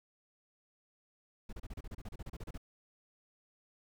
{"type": "noise bursts", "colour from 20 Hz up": "brown", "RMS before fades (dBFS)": -43, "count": 16, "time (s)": [1.49, 2.578], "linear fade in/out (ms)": 5, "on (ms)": 38, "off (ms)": 32, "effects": []}